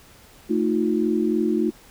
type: tone cluster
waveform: sine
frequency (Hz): 221.9 / 313.5 / 356.8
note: A3 / D#4 / F4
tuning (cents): +15 / +13 / +37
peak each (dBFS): -23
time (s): 0.49-1.71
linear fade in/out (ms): 20
effects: pink hiss -50 dBFS RMS until 1.9 s